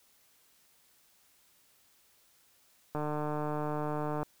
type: click train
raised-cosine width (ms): 1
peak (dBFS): -21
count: 193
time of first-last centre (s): 2.95-4.23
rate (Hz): 150
effects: white hiss -66 dBFS RMS until 4.4 s